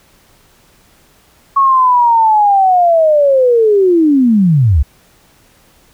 sine linear sweep, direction down, 1108.7 to 60.7 Hz, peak -6 dBFS, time 1.56-4.83 s, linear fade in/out 10 ms, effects pink hiss -49 dBFS RMS until 5.93 s

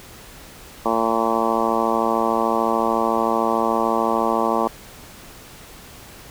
harmonic tone, 113.6 Hz, A#2, 44 cents flat, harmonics 2 / 3 / 4 / 5 / 6 / 7 / 8 / 9 / 10, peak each -26 / -26 / -26 / -26 / -26 / -26 / -26 / -26 / -26 dBFS, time 0.85-4.68 s, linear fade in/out 10 ms, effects pink hiss -42 dBFS RMS until 6.3 s

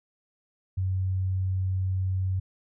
sine tone, 93.9 Hz, F#2, 26 cents sharp, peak -24 dBFS, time 0.77-2.4 s, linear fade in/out 10 ms, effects none

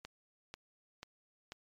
click train, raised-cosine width 0.2 ms, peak -27 dBFS, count 4, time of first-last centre 0.05-1.521 s, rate 2.04 Hz, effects MP3 96 kbps

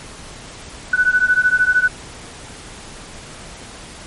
sine beating tone pair, 1484 / 1497 Hz, F#6 / F#6, +5 / +20 cents, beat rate 13 Hz, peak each -15 dBFS, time 0.93-1.88 s, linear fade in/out 5 ms, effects pink hiss -36 dBFS RMS until 4.06 s + MP3 48 kbps

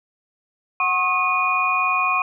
sine tone cluster, 740 / 1085 / 1262 / 2461 Hz, F#5 / C#6 / D#6 / D#7, 0 / -37 / +24 / -20 cents, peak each -27 / -20 / -29 / -21 dBFS, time 0.8-2.22 s, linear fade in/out 2 ms, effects none

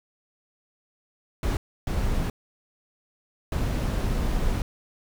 brown noise bursts at uneven times, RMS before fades -25 dBFS, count 3, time 1.43-1.57 / 1.87-2.3 / 3.52-4.62 s, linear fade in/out 2 ms, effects none

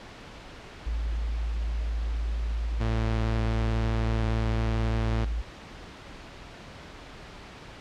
sine tone, 55.5 Hz, A1, 16 cents sharp, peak -26 dBFS, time 0.86-5.42 s, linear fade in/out 10 ms
sawtooth tone with vibrato, 111.9 Hz, A2, 30 cents sharp, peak -23 dBFS, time 2.8-5.25 s, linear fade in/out 10 ms, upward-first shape sine, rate 18 Hz, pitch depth 15 cents each way
effects pink hiss -44 dBFS RMS until 7.8 s + low-pass 4000 Hz 12 dB/octave

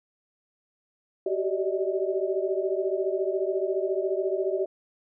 sine tone cluster, 376.5 / 390.8 / 587 / 634 Hz, F#4 / G4 / D5 / D#5, +30 / -5 / -1 / +32 cents, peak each -28 / -29 / -32 / -32 dBFS, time 1.26-4.66 s, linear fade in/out 5 ms, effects none

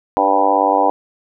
harmonic tone with a mistuned harmonic, 98 Hz, G2, in tune, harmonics 3 / 4 / 5 / 6 / 7 / 8 / 9 / 10, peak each -22 / -27 / -20 / -21 / -21 / -16 / -20 / -19 dBFS, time 0.17-0.9 s, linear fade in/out 0 ms, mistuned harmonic 5, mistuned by +24 cents, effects none

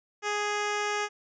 10% pulse tone, 415.3 Hz, G#4, in tune, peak -19 dBFS, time 0.22-1.09 s, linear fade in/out 50 ms, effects resampled to 16000 Hz

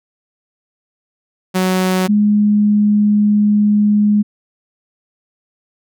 sawtooth / sine tone pair in turn, 185.6 / 208.3 Hz, F#3 / G#3, +6 / +5 cents, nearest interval major second, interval 199 cents, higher second, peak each -9 dBFS, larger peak neither, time 1.54-2.08 / 2.08-4.23 s, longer second, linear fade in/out 20 ms, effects none

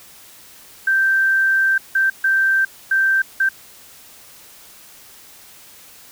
sine tone bursts at uneven times, 1565 Hz, G6, 3 cents flat, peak -13 dBFS, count 5, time 0.87-1.78 / 1.95-2.1 / 2.24-2.65 / 2.91-3.22 / 3.4-3.49 s, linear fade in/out 5 ms, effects white hiss -44 dBFS RMS until 6.11 s

